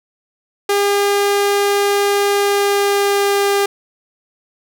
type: tone with pitch glide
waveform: sawtooth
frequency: 403.9 to 401.1 Hz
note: G#4 to G4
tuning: -48 to +40 cents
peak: -9 dBFS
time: 0.69-3.66 s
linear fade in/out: 5 ms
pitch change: -12 cents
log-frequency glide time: 2.36-3.51 s
effects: none